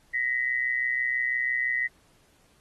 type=tone pair together; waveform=sine; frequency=1880 / 2006 Hz; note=A#6 / B6; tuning=+14 / +26 cents; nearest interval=minor second; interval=112 cents; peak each=-27 dBFS; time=0.13-1.88 s; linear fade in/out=20 ms; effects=pink hiss -63 dBFS RMS until 2.6 s + AAC 32 kbps